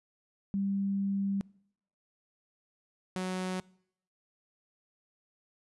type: tone pair in turn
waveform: sine / sawtooth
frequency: 197.3 / 184.99 Hz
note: G3 / F#3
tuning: +11 / 0 cents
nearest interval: minor second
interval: 111 cents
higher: first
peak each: -28 dBFS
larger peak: neither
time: 0.54-1.41 / 3.16-3.6 s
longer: first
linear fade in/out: 0 ms
effects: noise-tail reverb RT60 0.7 s tail -24 dB re dry + resampled to 24000 Hz